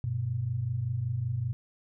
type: tone pair together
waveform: sine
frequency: 97.54 / 122.8 Hz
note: G2 / B2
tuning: -8 / -9 cents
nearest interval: major third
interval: 399 cents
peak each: -34 / -29 dBFS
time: 0.04-1.53 s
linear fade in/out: 0 ms
effects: none